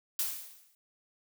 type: noise with exponential decay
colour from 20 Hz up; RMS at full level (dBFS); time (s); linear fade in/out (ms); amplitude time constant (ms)
blue; -29; 0.19-0.75; 2; 120
effects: none